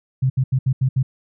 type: tone bursts at uneven times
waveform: sine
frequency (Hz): 130.81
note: C3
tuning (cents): 0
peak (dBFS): -14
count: 6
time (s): 0.22-0.3 / 0.37-0.44 / 0.52-0.59 / 0.66-0.73 / 0.81-0.89 / 0.96-1.03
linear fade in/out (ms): 10
effects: none